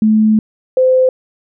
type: tone pair in turn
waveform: sine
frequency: 216.6 / 515.2 Hz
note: A3 / C5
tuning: -27 / -27 cents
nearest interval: octave + minor third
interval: 1500 cents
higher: second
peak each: -7 dBFS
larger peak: neither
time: 0.02-0.39 / 0.77-1.09 s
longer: first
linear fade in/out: 2 ms
effects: none